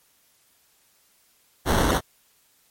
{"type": "noise with sample-and-hold", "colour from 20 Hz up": "pink", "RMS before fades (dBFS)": -20, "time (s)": [1.65, 2.01], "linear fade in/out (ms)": 50, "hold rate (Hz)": 2450, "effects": ["white hiss -62 dBFS RMS until 2.7 s", "MP3 64 kbps"]}